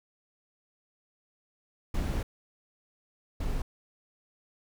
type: noise bursts at uneven times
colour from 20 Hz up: brown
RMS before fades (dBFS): -30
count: 2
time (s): 1.94-2.23 / 3.4-3.62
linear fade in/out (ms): 5
effects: none